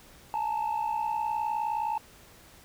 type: tone pair together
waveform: sine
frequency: 850.5 / 910 Hz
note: G#5 / A#5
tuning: +41 / -42 cents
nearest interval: minor second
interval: 117 cents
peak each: -28 dBFS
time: 0.34-1.98 s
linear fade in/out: 0 ms
effects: tanh soft clip ceiling -24 dBFS + pink hiss -54 dBFS RMS until 2.64 s